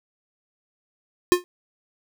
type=tone with exponential decay; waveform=square; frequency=356.3 Hz; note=F4; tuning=35 cents sharp; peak=-9 dBFS; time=1.32-1.44 s; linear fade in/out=0 ms; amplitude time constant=24 ms; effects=none